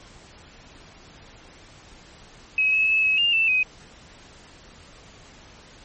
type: tone with pitch steps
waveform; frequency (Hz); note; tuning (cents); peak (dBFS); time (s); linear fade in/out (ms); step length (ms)
sine; 2553 / 2582 / 2600 / 2566 / 2805 / 2661 / 2517; D#7 / E7 / E7 / E7 / F7 / E7 / D#7; +44 / -37 / -24 / -47 / +7 / +16 / +19; -17; 2.58-3.63; 2; 150
effects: pink hiss -48 dBFS RMS until 5.84 s + MP3 32 kbps